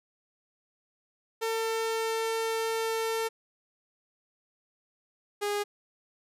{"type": "tone pair in turn", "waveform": "sawtooth", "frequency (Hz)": [449.8, 410.9], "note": ["A4", "G#4"], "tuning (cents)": [38, -18], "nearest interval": "major second", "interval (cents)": 156, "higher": "first", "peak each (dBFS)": -24, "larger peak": "neither", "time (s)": [[1.41, 3.29], [5.41, 5.64]], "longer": "first", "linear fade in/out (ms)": 20, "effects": ["resampled to 32000 Hz"]}